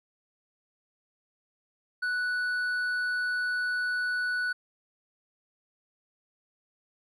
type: tone with hard clipping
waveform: sine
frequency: 1480 Hz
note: F#6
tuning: in tune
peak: -28 dBFS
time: 2.02-4.53 s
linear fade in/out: 10 ms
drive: 4 dB
effects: none